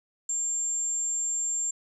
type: tone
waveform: sine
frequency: 7360 Hz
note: A#8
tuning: 23 cents flat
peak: -26 dBFS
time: 0.29-1.71 s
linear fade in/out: 5 ms
effects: none